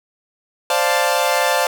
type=chord; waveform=sawtooth; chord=D minor seventh; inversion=third; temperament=equal; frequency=523.3 / 587.3 / 698.5 / 880 Hz; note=C5 / D5 / F5 / A5; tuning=0 / 0 / 0 / 0 cents; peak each=-17 dBFS; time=0.7-1.67 s; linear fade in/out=2 ms; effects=none